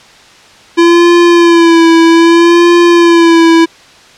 square tone with vibrato, 337.8 Hz, E4, 42 cents sharp, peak -3 dBFS, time 0.77-3.66 s, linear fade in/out 20 ms, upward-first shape sine, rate 0.63 Hz, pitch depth 40 cents each way, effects white hiss -38 dBFS RMS until 4.17 s + low-pass 5000 Hz 12 dB/octave

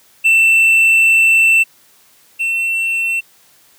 triangle tone pair in turn, 2676 / 2699 Hz, E7 / E7, +25 / +40 cents, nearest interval unison, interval 15 cents, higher second, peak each -6 / -13 dBFS, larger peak first, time 0.24-1.64 / 2.39-3.21 s, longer first, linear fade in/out 20 ms, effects white hiss -50 dBFS RMS until 3.78 s + high-pass 80 Hz 12 dB/octave

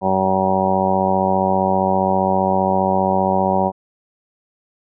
harmonic tone, 95.1 Hz, F#2, 48 cents sharp, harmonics 1 / 2 / 3 / 4 / 5 / 6 / 7 / 8 / 9 / 10, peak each -30 / -21 / -32 / -24 / -30 / -21 / -28 / -20 / -26 / -22 dBFS, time 0.01-3.72 s, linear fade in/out 50 ms, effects none

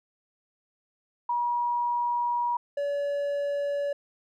sine / triangle tone pair in turn, 960 / 570.8 Hz, B5 / D5, -49 / -49 cents, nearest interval major sixth, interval 900 cents, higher first, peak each -24 dBFS, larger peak neither, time 1.29-2.57 / 2.77-3.93 s, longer first, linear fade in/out 5 ms, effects none

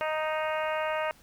harmonic tone, 311.1 Hz, D#4, in tune, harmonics 2 / 3 / 4 / 5 / 6 / 7 / 8 / 9, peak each -30 / -34 / -36 / -38 / -40 / -41 / -42 / -43 dBFS, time 0.01-1.11 s, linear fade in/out 0 ms, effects pink hiss -58 dBFS RMS until 1.22 s

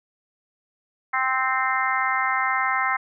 harmonic tone, 261.2 Hz, C4, 3 cents flat, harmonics 3 / 4 / 5 / 6 / 7 / 8, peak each -28 / -26 / -26 / -31 / -28 / -27 dBFS, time 1.13-2.97 s, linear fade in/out 10 ms, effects none

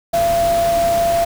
sine tone in noise, 680 Hz, F5, 46 cents flat, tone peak -13 dBFS, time 0.13-1.25 s, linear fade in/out 10 ms, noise pink, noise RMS -26 dBFS, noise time 0.13-1.25 s, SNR +10 dB, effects none

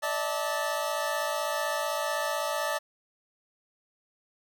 25% pulse chord, D suspended second, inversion none, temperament equal with one note detuned, 587.3 / 643.1 / 880 Hz, D5 / E5 / A5, 0 / -43 / 0 cents, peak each -28 / -29 / -30 dBFS, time 0.02-2.79 s, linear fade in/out 20 ms, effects none

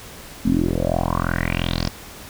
10% pulse tone with low-pass filter sweep, 42.86 Hz, F1, 32 cents flat, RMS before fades -21 dBFS, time 0.45-1.89 s, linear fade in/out 10 ms, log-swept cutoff 230 to 5500 Hz, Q 6.4, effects pink hiss -39 dBFS RMS until 2.29 s

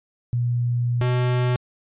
sine / square tone pair in turn, 120.8 / 124.34 Hz, B2 / B2, -38 / +12 cents, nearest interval minor second, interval 50 cents, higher second, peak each -19 dBFS, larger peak neither, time 0.33-1.01 / 1.01-1.56 s, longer first, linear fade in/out 0 ms, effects resampled to 8000 Hz

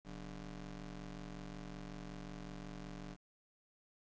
25% pulse ring-modulated tone, 108.2 Hz, A2, 29 cents flat, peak -39 dBFS, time 0.04-3.17 s, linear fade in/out 50 ms, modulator 76.8 Hz, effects resampled to 16000 Hz + 11-bit

